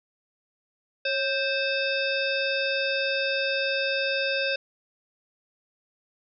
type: harmonic tone with a mistuned harmonic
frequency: 523.3 Hz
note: C5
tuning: in tune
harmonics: 1 / 3 / 5 / 7 / 9 / 10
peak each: -28 / -30 / -29 / -33 / -37 / -37 dBFS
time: 1.05-4.56 s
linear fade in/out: 5 ms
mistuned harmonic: 1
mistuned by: +79 cents
effects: none